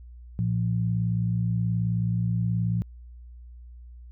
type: tone pair together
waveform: sine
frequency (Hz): 114.2 / 173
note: A#2 / F3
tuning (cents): -35 / -16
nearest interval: perfect fifth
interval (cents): 719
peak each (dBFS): -24 / -27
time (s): 0.39-2.82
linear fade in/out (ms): 0
effects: added 60 Hz sine -42 dBFS peak until 4.11 s